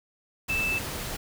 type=tone in noise; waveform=sine; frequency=2637 Hz; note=E7; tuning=in tune; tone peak=-25 dBFS; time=0.49-0.79 s; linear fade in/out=10 ms; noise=pink; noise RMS=-34 dBFS; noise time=0.48-1.17 s; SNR=+6 dB; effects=none